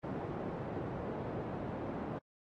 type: band-pass noise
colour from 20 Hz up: pink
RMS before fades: -40 dBFS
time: 0.03-2.19 s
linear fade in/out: 10 ms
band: 120 to 730 Hz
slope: 12 dB/octave
effects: AAC 32 kbps